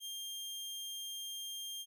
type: tone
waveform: sawtooth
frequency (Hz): 3200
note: G7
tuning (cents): +35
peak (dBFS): -38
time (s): 0-1.86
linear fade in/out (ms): 50
effects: none